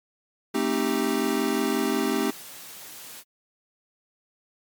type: chord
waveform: square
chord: A half-diminished seventh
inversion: none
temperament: equal with one note detuned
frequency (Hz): 220 / 265.6 / 311.1 / 392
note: A3 / C4 / Eb4 / G4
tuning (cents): 0 / +26 / 0 / 0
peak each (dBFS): -30 / -28 / -30 / -28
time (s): 0.54-2.31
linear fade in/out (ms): 10
type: high-pass noise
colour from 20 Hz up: white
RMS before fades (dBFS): -42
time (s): 0.68-3.24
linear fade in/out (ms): 50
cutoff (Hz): 120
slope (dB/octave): 12
effects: MP3 96 kbps